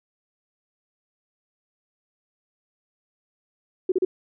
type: tone bursts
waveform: sine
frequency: 370 Hz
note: F#4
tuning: in tune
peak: -17 dBFS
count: 3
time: 3.89-4.05 s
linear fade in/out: 5 ms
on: 30 ms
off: 35 ms
effects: none